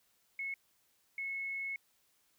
sine tone bursts at uneven times, 2189 Hz, C#7, 22 cents flat, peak -36 dBFS, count 2, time 0.39-0.54 / 1.18-1.76 s, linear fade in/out 2 ms, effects white hiss -73 dBFS RMS until 2.38 s

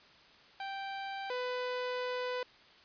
sawtooth tone pair in turn, 783 / 499.1 Hz, G5 / B4, -2 / +18 cents, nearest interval minor sixth, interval 780 cents, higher first, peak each -34 / -30 dBFS, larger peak second, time 0.6-1.3 / 1.3-2.43 s, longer second, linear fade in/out 2 ms, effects white hiss -59 dBFS RMS until 2.84 s + resampled to 11025 Hz

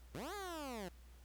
15% pulse linear two-way sweep, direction up then down, 98 to 423.4 to 165.6 Hz, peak -37 dBFS, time 0.14-0.89 s, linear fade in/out 10 ms, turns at 0.34 s, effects added 60 Hz sine -56 dBFS peak until 1.24 s + pink hiss -68 dBFS RMS until 1.24 s

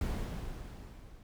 brown noise with level ramp, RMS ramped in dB -33 to -54 dBFS, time 0.01-1.23 s, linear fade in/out 2 ms, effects none

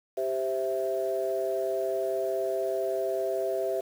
sine chord, C major, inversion second, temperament equal, 392 / 523.3 / 659.3 Hz, G4 / C5 / E5, 0 / 0 / 0 cents, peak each -30 / -32 / -29 dBFS, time 0.17-3.81 s, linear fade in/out 10 ms, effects tanh soft clip ceiling -18 dBFS + 8-bit

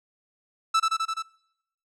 45% pulse tone with echo, 1318.5 Hz, E6, in tune, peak -18 dBFS, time 0.74-0.8 s, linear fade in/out 10 ms, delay 85 ms, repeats 5, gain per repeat -2 dB, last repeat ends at 1.225 s, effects noise-tail reverb RT60 0.8 s tail -24 dB re dry + low-pass 7000 Hz 12 dB/octave

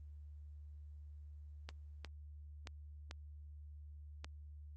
clicks, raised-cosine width 0.2 ms, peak -29 dBFS, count 5, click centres 1.69 / 2.047 / 2.672 / 3.111 / 4.245 s, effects added 74 Hz sine -50 dBFS peak until 4.76 s + Opus 24 kbps

